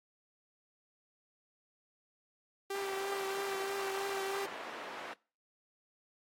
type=tone with vibrato; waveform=sawtooth; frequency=392 Hz; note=G4; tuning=in tune; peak=-32 dBFS; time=2.7-4.46 s; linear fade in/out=5 ms; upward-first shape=triangle; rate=3.1 Hz; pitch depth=25 cents each way
type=band-pass noise; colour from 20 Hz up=white; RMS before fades=-45 dBFS; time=2.74-5.14 s; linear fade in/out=10 ms; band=390 to 1500 Hz; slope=12 dB/octave
effects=noise-tail reverb RT60 0.4 s tail -25 dB re dry + AAC 48 kbps